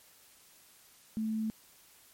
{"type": "tone", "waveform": "sine", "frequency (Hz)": 219.4, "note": "A3", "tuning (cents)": -5, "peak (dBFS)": -30, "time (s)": [1.17, 1.5], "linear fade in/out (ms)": 0, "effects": ["white hiss -60 dBFS RMS until 2.13 s", "MP3 64 kbps"]}